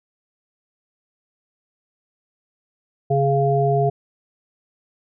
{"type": "harmonic tone", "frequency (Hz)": 138.59, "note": "C#3", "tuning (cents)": 0, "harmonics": [1, 3, 5], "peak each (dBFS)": [-19, -20, -20], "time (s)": [3.1, 3.9], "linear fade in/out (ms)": 10, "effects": []}